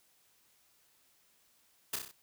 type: noise with echo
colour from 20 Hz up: white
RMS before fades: -34 dBFS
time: 1.93-1.96 s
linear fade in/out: 5 ms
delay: 31 ms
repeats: 5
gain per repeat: -4 dB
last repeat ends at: 2.115 s
effects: white hiss -69 dBFS RMS until 2.22 s